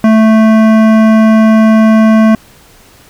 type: tone with hard clipping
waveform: sine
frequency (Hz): 220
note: A3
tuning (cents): 0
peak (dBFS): -5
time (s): 0.04-2.35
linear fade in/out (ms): 2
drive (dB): 15
effects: pink hiss -41 dBFS RMS until 3.09 s